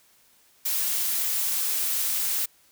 blue noise, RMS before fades -26 dBFS, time 0.65-2.46 s, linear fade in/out 10 ms, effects white hiss -60 dBFS RMS until 2.71 s

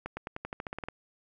accelerating click train, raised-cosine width 0.5 ms, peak -21 dBFS, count 12, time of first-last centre 0.06-0.885 s, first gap 110 ms, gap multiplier 0.92, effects none

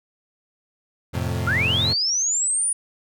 35% pulse chord, F major, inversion none, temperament equal, 87.31 / 110 / 130.81 Hz, F2 / A2 / C3, 0 / 0 / 0 cents, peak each -25 / -26 / -26 dBFS, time 1.13-1.94 s, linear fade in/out 20 ms
sine linear sweep, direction up, 1318.5 to 9720 Hz, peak -19 dBFS, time 1.47-2.73 s, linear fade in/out 5 ms
effects none

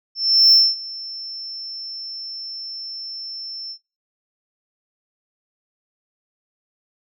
sine tone with ADSR envelope, 5350 Hz, E8, 25 cents sharp, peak -6 dBFS, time 0.15-3.78 s, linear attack 370 ms, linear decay 230 ms, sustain -23 dB, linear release 71 ms, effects noise-tail reverb RT60 0.4 s tail -24 dB re dry + tanh soft clip ceiling -6 dBFS

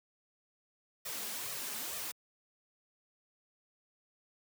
white noise with flanger, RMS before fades -40 dBFS, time 1.05-2.12 s, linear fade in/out 10 ms, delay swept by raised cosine 1.6 to 4.9 ms, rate 2.2 Hz, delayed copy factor +0.65, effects high-pass 100 Hz 12 dB/octave

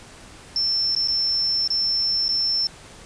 sine tone with dropouts, 5360 Hz, E8, 28 cents sharp, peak -19 dBFS, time 0.56-2.67 s, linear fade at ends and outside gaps 1 ms, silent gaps 0.95-0.963 / 1.075-1.083 / 1.676-1.703 / 2.282-2.29 s, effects pink hiss -44 dBFS RMS until 3.05 s + resampled to 22050 Hz

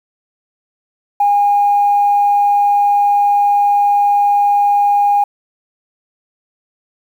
sine tone, 815 Hz, G#5, 33 cents flat, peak -8 dBFS, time 1.2-5.24 s, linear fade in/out 5 ms, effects tanh soft clip ceiling -4 dBFS + 7-bit

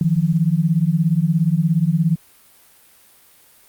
sine beating tone pair, 155.9 / 172.9 Hz, D#3 / F3, +4 / -17 cents, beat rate 17 Hz, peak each -17 dBFS, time 0.01-2.16 s, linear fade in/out 2 ms, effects white hiss -51 dBFS RMS until 3.68 s + Opus 48 kbps

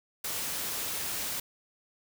white noise, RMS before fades -34 dBFS, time 0.24-1.4 s, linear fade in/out 5 ms, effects none

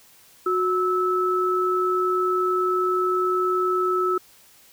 sine tone pair together, 366 / 1305.3 Hz, F#4 / E6, -19 / -17 cents, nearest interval octave + minor seventh, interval 2202 cents, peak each -22 dBFS, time 0.46-4.18 s, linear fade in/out 5 ms, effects white hiss -53 dBFS RMS until 4.72 s

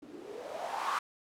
violet noise with low-pass filter sweep, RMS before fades -38 dBFS, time 0.02-0.99 s, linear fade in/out 5 ms, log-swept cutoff 270 to 1200 Hz, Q 5.2, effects none

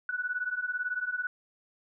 sine beating tone pair, 1468 / 1486 Hz, F#6 / F#6, -14 / +7 cents, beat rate 18 Hz, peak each -34 / -32 dBFS, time 0.09-1.27 s, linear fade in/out 2 ms, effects none

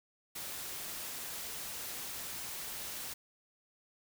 white noise, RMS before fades -42 dBFS, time 0.35-3.14 s, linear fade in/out 10 ms, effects none

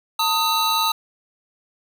square tone cluster, 903 / 1251 / 3952 Hz, A5 / D#6 / B7, +45 / +9 / 0 cents, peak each -23 dBFS, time 0.19-0.92 s, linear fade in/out 5 ms, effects none

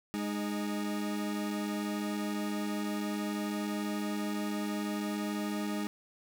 40% pulse tone pair together, 207.2 / 307.8 Hz, G#3 / D#4, -4 / -19 cents, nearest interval perfect fifth, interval 685 cents, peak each -33 / -36 dBFS, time 0.14-5.87 s, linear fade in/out 0 ms, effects none

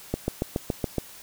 click train, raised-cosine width 2 ms, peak -11 dBFS, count 7, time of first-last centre 0.14-0.983 s, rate 7.12 Hz, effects white hiss -46 dBFS RMS until 1.22 s

